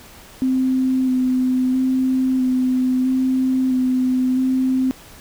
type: tone with vibrato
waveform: sine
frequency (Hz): 257.6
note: C4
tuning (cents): -27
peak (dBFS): -15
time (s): 0.42-4.91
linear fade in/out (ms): 0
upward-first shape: square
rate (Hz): 0.76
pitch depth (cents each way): 14
effects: pink hiss -43 dBFS RMS until 5.2 s